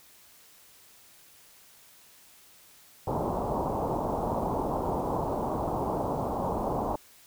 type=low-pass noise; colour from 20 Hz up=white; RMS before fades=-30 dBFS; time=3.07-6.96 s; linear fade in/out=5 ms; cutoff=1000 Hz; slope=48 dB/octave; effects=white hiss -56 dBFS RMS until 7.26 s